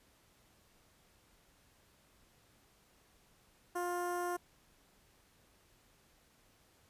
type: tone with notch filter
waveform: 15% pulse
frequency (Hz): 353.1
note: F4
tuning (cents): +19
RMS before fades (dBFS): -37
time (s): 3.75-4.37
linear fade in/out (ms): 10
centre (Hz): 3700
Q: 0.53
effects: pink hiss -68 dBFS RMS until 6.89 s + resampled to 32000 Hz